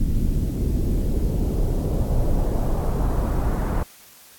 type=noise with low-pass filter sweep; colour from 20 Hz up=brown; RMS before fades=-21 dBFS; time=0-3.83 s; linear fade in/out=2 ms; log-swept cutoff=240 to 1300 Hz; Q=1.3; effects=white hiss -48 dBFS RMS until 4.38 s + AAC 64 kbps